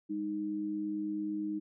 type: tone pair together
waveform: sine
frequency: 202.1 / 311.1 Hz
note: G#3 / D#4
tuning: -47 / 0 cents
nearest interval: perfect fifth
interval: 747 cents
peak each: -40 / -33 dBFS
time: 0.09-1.6 s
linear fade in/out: 20 ms
effects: none